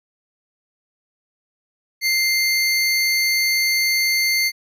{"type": "tone pair together", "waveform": "square", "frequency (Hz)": [2093, 4435], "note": ["C7", "C#8"], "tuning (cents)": [0, 0], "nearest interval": "octave + minor second", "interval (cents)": 1300, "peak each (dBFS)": [-19, -21], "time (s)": [2.01, 4.52], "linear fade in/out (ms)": 50, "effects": ["resampled to 32000 Hz"]}